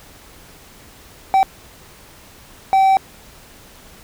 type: tone bursts at uneven times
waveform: triangle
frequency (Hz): 771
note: G5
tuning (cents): -29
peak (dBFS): -8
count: 2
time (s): 1.34-1.43 / 2.73-2.97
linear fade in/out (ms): 0
effects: pink hiss -44 dBFS RMS until 4.03 s